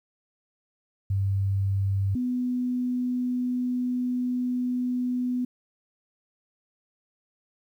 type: tone pair in turn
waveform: sine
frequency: 98 / 248.8 Hz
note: G2 / B3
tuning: 0 / +13 cents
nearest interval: octave + major third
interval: 1613 cents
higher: second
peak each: -22 / -24 dBFS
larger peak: first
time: 1.1-2.15 / 2.15-5.45 s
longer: second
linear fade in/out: 5 ms
effects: 10-bit